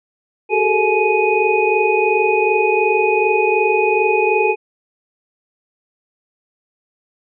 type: tone cluster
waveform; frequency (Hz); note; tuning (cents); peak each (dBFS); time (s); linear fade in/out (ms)
sine; 381.3 / 425.2 / 447.9 / 849 / 2488; G4 / G#4 / A4 / G#5 / D#7; -48 / +41 / +31 / +38 / -1; -19; 0.49-4.56; 50
effects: none